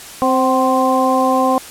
harmonic tone with a mistuned harmonic, 261.6 Hz, C4, in tune, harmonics 1 / 2 / 3 / 4, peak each -17 / -17 / -17 / -17 dBFS, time 0.22-1.58 s, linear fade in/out 0 ms, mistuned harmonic 3, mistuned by -40 cents, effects white hiss -34 dBFS RMS until 1.7 s + low-pass 12000 Hz 12 dB/octave

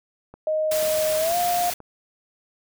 click train, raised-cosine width 1 ms, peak -28 dBFS, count 4, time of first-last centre 0.34-1.803 s, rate 2.05 Hz
sine tone with pitch glide, 622.3 to 706.6 Hz, D#5 to F5, 0 to +20 cents, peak -20 dBFS, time 0.47-1.7 s, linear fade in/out 2 ms, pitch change +220 cents, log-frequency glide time 1.19-1.37 s
white noise, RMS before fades -29 dBFS, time 0.71-1.74 s, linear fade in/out 5 ms
effects none

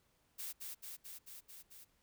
blue noise with echo, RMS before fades -44 dBFS, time 0.38-0.53 s, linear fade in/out 20 ms, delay 220 ms, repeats 6, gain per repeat -2 dB, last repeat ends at 1.85 s, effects pink hiss -75 dBFS RMS until 2.02 s

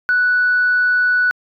sine tone, 1480 Hz, F#6, in tune, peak -11 dBFS, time 0.09-1.31 s, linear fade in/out 0 ms, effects tanh soft clip ceiling -8 dBFS

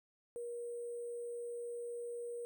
sine tone with sample-and-hold, 476.2 Hz, A#4, 37 cents sharp, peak -40 dBFS, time 0.36-2.45 s, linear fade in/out 0 ms, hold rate 8820 Hz, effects none

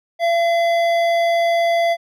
triangle tone with hard clipping, 679 Hz, F5, 49 cents flat, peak -16 dBFS, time 0.19-1.97 s, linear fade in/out 50 ms, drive 15 dB, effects none

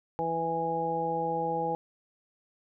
harmonic tone, 165 Hz, E3, 2 cents sharp, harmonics 1 / 2 / 3 / 4 / 5, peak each -38 / -38 / -32 / -40 / -30 dBFS, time 0.19-1.75 s, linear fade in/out 0 ms, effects none

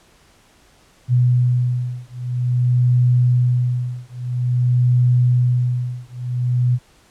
sine beating tone pair, 123.47 / 123.97 Hz, B2 / B2, 0 / +7 cents, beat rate 0.5 Hz, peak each -17 dBFS, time 1.08-6.79 s, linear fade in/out 50 ms, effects pink hiss -53 dBFS RMS until 7.1 s + low-pass 10000 Hz 12 dB/octave

